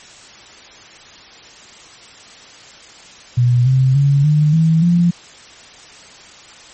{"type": "tone with pitch steps", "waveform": "sine", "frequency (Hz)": [122.4, 131.19, 140.6, 150.69, 161.51, 173.1], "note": ["B2", "C3", "C#3", "D3", "E3", "F3"], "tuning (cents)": [-15, 5, 25, 45, -35, -15], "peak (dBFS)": -9, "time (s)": [3.37, 5.11], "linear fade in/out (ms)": 10, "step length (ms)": 290, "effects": ["white hiss -40 dBFS RMS until 6.73 s", "MP3 32 kbps"]}